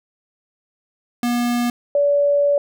square / sine tone pair in turn, 240.8 / 573.7 Hz, B3 / D5, -44 / -41 cents, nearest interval octave + minor third, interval 1503 cents, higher second, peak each -18 / -13 dBFS, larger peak second, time 1.23-1.7 / 1.95-2.58 s, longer second, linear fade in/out 2 ms, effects none

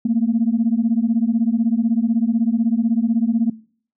sine beating tone pair, 222 / 238 Hz, A3 / A#3, +16 / +36 cents, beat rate 16 Hz, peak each -18 dBFS, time 0.05-3.5 s, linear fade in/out 5 ms, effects noise-tail reverb RT60 0.5 s tail -21 dB re dry + tanh soft clip ceiling -8 dBFS

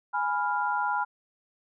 sine chord, F diminished, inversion first, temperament equal, 830.6 / 987.8 / 1396.9 Hz, Ab5 / Cb6 / F6, 0 / 0 / 0 cents, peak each -29 / -29 / -30 dBFS, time 0.13-1.05 s, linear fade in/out 20 ms, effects none

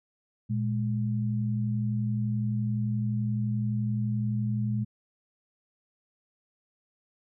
sine tone pair together, 117.24 / 208.9 Hz, A#2 / G#3, +10 / +10 cents, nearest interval minor seventh, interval 1000 cents, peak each -27 / -30 dBFS, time 0.49-4.85 s, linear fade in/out 20 ms, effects none

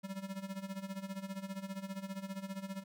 square tone with tremolo, 193.6 Hz, G3, 21 cents flat, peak -38 dBFS, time 0.03-2.84 s, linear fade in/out 20 ms, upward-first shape sine, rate 15 Hz, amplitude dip 80%, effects none

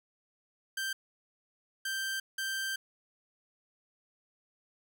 sawtooth tone bursts at uneven times, 1568 Hz, G6, in tune, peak -29 dBFS, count 3, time 0.77-0.93 / 1.85-2.2 / 2.38-2.76 s, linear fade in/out 5 ms, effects none

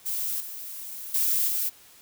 violet noise with level steps, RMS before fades -29 / -38 / -24 / -27 dBFS, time 0.05-1.7 s, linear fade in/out 20 ms, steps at 0.4 / 1.14 / 1.48 s, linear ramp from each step 5 ms, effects white hiss -53 dBFS RMS until 2.01 s

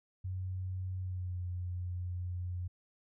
sine tone with pitch glide, 92.8 to 89.54 Hz, F#2 to F2, +6 to +44 cents, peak -35 dBFS, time 0.24-2.68 s, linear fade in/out 10 ms, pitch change -62 cents, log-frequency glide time 1-1.38 s, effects none

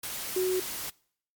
sine tone in noise, 370 Hz, F#4, in tune, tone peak -24 dBFS, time 0.36-0.6 s, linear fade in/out 5 ms, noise white, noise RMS -36 dBFS, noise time 0.03-0.9 s, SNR +9 dB, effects noise-tail reverb RT60 0.6 s tail -24 dB re dry + MP3 96 kbps

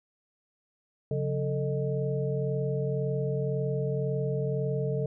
sine tone cluster, 138 / 179.9 / 442.4 / 619 Hz, C#3 / F#3 / A4 / D#5, -7 / -48 / +9 / -9 cents, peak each -29 / -36 / -31 / -37 dBFS, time 1.11-5.06 s, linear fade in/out 2 ms, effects none

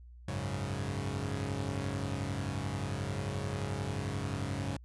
sawtooth chord, F# suspended second, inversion none, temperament equal, 92.5 / 103.83 / 138.59 Hz, F#2 / G#2 / C#3, 0 / 0 / 0 cents, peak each -34 dBFS, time 0.28-4.77 s, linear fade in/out 5 ms, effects added 60 Hz sine -49 dBFS peak until 4.84 s + resampled to 24000 Hz

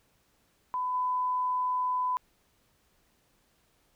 sine tone with level steps, 1003 Hz, B5, 26 cents sharp, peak -28 / -26 dBFS, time 0.74-2.17 s, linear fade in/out 0 ms, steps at 0.93 s, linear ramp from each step 20 ms, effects pink hiss -69 dBFS RMS until 3.95 s

